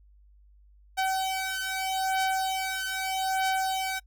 sawtooth beating tone pair, 762 / 762.8 Hz, G5 / G5, -49 / -47 cents, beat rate 0.8 Hz, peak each -26 / -26 dBFS, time 0.97-4 s, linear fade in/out 20 ms, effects noise-tail reverb RT60 0.1 s tail -26 dB re dry + added 50 Hz sine -54 dBFS peak until 4.06 s

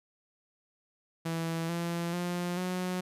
sawtooth tone with pitch steps, 164.81 / 170.43 / 176.23 / 182.24 Hz, E3 / F3 / F3 / F#3, 0 / -42 / +16 / -26 cents, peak -27 dBFS, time 1.25-3.01 s, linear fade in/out 10 ms, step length 440 ms, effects resampled to 32000 Hz

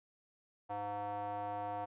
square tone with band-pass filter, 102.6 Hz, G#2, 21 cents flat, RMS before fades -40 dBFS, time 0.69-1.86 s, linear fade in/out 20 ms, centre 790 Hz, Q 5.6, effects resampled to 8000 Hz

